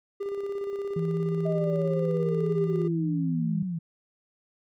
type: tone with tremolo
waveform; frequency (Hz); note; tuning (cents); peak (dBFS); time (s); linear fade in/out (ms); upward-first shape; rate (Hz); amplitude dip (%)
triangle; 399.5; G4; +33; -26; 0.2-2.88; 10; square; 17; 35
type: tone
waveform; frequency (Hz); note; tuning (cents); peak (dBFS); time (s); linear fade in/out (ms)
sine; 164.81; E3; 0; -26; 0.96-3.63; 5
type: linear sweep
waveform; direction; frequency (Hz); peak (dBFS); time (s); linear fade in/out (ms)
sine; down; 636 to 159.5; -28; 1.45-3.79; 10
effects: none